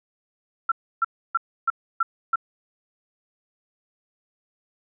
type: tone bursts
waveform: sine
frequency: 1353 Hz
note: E6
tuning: 45 cents sharp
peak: -17 dBFS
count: 6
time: 0.69-2.358 s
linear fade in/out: 5 ms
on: 28 ms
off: 300 ms
effects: none